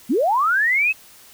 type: linear sweep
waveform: sine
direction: up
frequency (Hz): 196 to 2629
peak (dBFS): -15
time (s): 0.09-0.93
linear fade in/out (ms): 20
effects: white hiss -47 dBFS RMS until 1.33 s